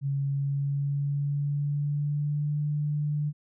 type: tone with pitch glide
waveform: sine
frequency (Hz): 139.1 to 148.23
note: C#3 to D3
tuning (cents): +6 to +16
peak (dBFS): -25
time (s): 0.01-3.33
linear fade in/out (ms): 50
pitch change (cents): +110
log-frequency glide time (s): 0.25-2.6
effects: none